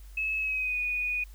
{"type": "tone with pitch glide", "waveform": "sine", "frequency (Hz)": [2589, 2471], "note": ["E7", "D#7"], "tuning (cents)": [-32, -13], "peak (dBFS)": -27, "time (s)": [0.17, 1.24], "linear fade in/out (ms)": 5, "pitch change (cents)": -81, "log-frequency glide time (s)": [0.38, 0.79], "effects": ["added 49 Hz sine -44 dBFS peak until 1.34 s", "white hiss -60 dBFS RMS until 1.34 s"]}